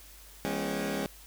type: tone cluster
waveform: 20% pulse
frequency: 167.5 / 205.4 / 240 / 274.2 / 769 Hz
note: E3 / G#3 / B3 / C#4 / G5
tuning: +28 / -19 / -49 / -19 / -33 cents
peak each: -34 / -29 / -37 / -30 / -38 dBFS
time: 0.45-1.06 s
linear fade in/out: 0 ms
effects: added 50 Hz sine -53 dBFS peak until 1.26 s + white hiss -53 dBFS RMS until 1.26 s